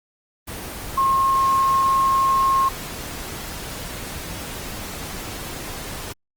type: tone in noise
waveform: sine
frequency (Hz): 1074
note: C6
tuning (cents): +45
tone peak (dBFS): -15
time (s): 0.97-2.69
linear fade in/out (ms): 10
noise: pink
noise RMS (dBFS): -32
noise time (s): 0.47-6.13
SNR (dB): +14
effects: Opus 24 kbps